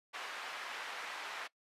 white band-pass noise, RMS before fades -44 dBFS, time 0.13-1.48 s, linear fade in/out 20 ms, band 750 to 2100 Hz, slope 12 dB/octave, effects noise-tail reverb RT60 0.1 s tail -21 dB re dry + resampled to 32000 Hz

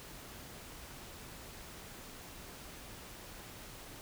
silence, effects pink hiss -50 dBFS RMS until 4.01 s

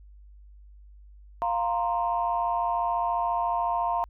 sine chord, F suspended fourth, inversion none, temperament equal, 698.5 / 932.3 / 1046.5 Hz, F5 / Bb5 / C6, 0 / 0 / 0 cents, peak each -27 / -27 / -30 dBFS, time 1.42-4.04 s, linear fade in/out 0 ms, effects tanh soft clip ceiling -14 dBFS + added 50 Hz sine -47 dBFS peak until 4.09 s

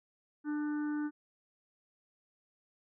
harmonic tone with a mistuned harmonic, 298.2 Hz, D4, 27 cents sharp, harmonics 1 / 3 / 4 / 5 / 6, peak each -32 / -50 / -52 / -47 / -58 dBFS, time 0.44-1.11 s, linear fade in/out 50 ms, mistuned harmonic 3, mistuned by -27 cents, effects none

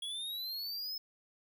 square exponential sweep, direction up, 3318 to 5220 Hz, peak -38 dBFS, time 0.02-0.98 s, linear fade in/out 5 ms, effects 13-bit

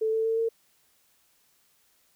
sine tone with pitch steps, 440 / 444.9 / 449.8 / 454.7 Hz, A4 / A4 / A4 / A#4, 0 / +19 / +38 / -43 cents, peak -23 dBFS, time 0.01-0.49 s, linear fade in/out 10 ms, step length 120 ms, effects white hiss -66 dBFS RMS until 2.15 s

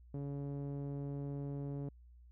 sawtooth tone with low-pass filter, 141.3 Hz, C#3, 34 cents sharp, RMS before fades -41 dBFS, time 0.14-1.89 s, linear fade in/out 2 ms, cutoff 440 Hz, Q 0.99, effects added 60 Hz sine -56 dBFS peak until 2.31 s

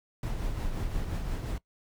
brown noise with tremolo, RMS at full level -30 dBFS, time 0.23-1.58 s, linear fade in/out 2 ms, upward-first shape triangle, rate 5.7 Hz, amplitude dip 45%, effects noise-tail reverb RT60 0.1 s tail -20 dB re dry

